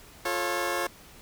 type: chord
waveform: 15% pulse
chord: F augmented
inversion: none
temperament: just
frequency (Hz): 349.2 / 436.5 / 545.7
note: F4 / A4 / C#5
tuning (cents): 0 / -14 / -27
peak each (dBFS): -25 / -28 / -24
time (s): 0.25-0.87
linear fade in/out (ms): 5
effects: pink hiss -51 dBFS RMS until 1.21 s